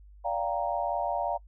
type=chord; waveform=sine; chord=G minor seventh; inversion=second; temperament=equal with one note detuned; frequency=580.9 / 698.5 / 784 / 932.3 Hz; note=D5 / F5 / G5 / Bb5; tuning=-19 / 0 / 0 / 0 cents; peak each=-33 / -31 / -34 / -33 dBFS; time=0.24-1.38 s; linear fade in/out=20 ms; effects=noise-tail reverb RT60 0.1 s tail -24 dB re dry + added 50 Hz sine -49 dBFS peak until 1.47 s